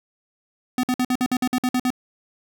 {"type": "tone bursts", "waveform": "square", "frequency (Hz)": 251.6, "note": "B3", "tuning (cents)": 32, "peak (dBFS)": -19, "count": 11, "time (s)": [0.78, 1.904], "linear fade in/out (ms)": 2, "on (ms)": 54, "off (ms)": 53, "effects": []}